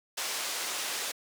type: low-pass noise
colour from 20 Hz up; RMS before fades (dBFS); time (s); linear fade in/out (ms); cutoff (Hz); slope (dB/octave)
white; -34; 0.17-1.12; 10; 8000; 12
effects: high-pass 400 Hz 12 dB/octave